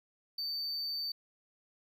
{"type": "tone", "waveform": "triangle", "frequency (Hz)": 4576, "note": "D8", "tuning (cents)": -46, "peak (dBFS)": -33, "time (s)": [0.38, 1.12], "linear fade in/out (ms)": 5, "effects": []}